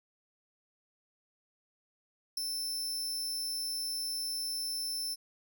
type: tone with ADSR envelope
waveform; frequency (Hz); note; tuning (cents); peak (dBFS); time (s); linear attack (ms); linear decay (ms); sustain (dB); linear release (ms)
sawtooth; 5320; E8; +15; -27; 2.37-5.16; 4; 13; -4; 31
effects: none